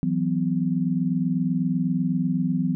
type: chord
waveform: sine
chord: E suspended second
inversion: none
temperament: equal with one note detuned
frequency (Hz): 164.81 / 185 / 252.9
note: E3 / F#3 / B3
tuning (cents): 0 / 0 / +41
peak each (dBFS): -25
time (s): 0.03-2.75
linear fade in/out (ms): 0
effects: none